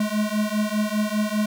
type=beating tone pair; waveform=square; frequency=209.5 / 214.5 Hz; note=G#3 / A3; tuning=+15 / -44 cents; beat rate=5 Hz; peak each=-25 dBFS; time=0-1.46 s; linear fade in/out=5 ms; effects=none